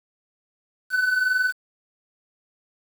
triangle tone pair together, 1486 / 1507.6 Hz, F#6 / F#6, +7 / +32 cents, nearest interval unison, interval 25 cents, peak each -25 / -18 dBFS, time 0.9-1.53 s, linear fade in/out 50 ms, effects 7-bit

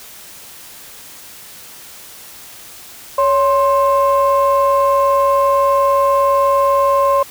sine tone pair together, 559 / 1053.6 Hz, C#5 / C6, +14 / +12 cents, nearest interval major seventh, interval 1098 cents, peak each -12 dBFS, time 3.18-7.23 s, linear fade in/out 5 ms, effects tanh soft clip ceiling -5 dBFS + white hiss -37 dBFS RMS until 7.3 s

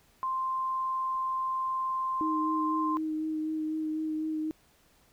sine tone, 1046.5 Hz, C6, in tune, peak -28 dBFS, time 0.23-2.97 s, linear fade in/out 0 ms
sine tone with vibrato, 312.4 Hz, D#4, 7 cents sharp, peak -29 dBFS, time 2.21-4.51 s, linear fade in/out 0 ms, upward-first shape sine, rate 4 Hz, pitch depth 14 cents each way
effects pink hiss -64 dBFS RMS until 5.12 s

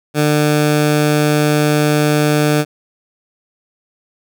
15% pulse tone, 150 Hz, D3, 37 cents sharp, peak -5 dBFS, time 0.14-2.65 s, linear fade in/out 50 ms, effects none

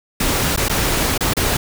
pink noise with dropouts, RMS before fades -18 dBFS, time 0.2-1.57 s, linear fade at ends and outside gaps 5 ms, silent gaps 0.563-0.574 / 0.685-0.695 / 1.178-1.207 / 1.336-1.367 s, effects none

